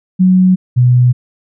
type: tone pair in turn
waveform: sine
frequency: 185 / 124.04 Hz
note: F#3 / B2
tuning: 0 / +8 cents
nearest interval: perfect fifth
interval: 692 cents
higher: first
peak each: -5 dBFS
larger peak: neither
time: 0.19-0.56 / 0.76-1.13 s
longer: neither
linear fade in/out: 20 ms
effects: none